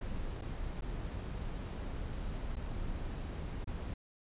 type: noise with dropouts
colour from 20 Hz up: brown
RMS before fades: -39 dBFS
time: 0.01-3.94 s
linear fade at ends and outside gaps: 5 ms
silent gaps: 0.413-0.419 / 0.81-0.82 / 2.556-2.566 / 3.644-3.672 s
effects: resampled to 8000 Hz